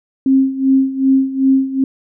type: tone with tremolo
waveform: sine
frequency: 267.1 Hz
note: C4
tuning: 36 cents sharp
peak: -7 dBFS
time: 0.26-1.84 s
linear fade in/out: 2 ms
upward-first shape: sine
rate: 2.6 Hz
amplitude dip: 80%
effects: none